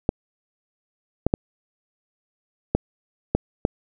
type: clicks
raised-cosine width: 2 ms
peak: -4 dBFS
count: 6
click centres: 0.091 / 1.266 / 1.339 / 2.75 / 3.35 / 3.651 s
effects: none